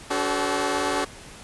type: tone cluster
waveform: 15% pulse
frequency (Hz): 287 / 376.6 / 435 / 524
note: D4 / F#4 / A4 / C5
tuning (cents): -40 / +31 / -20 / +2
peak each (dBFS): -21 / -21 / -22 / -27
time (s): 0.1-1.05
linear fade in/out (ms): 10
effects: pink hiss -43 dBFS RMS until 1.43 s + resampled to 24000 Hz